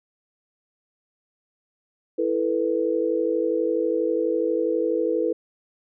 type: chord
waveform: sine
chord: E suspended fourth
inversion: none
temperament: equal with one note detuned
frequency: 329.6 / 440 / 492.2 Hz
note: E4 / A4 / B4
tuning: 0 / 0 / -6 cents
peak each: -25 / -25 / -24 dBFS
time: 2.18-5.33 s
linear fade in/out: 10 ms
effects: none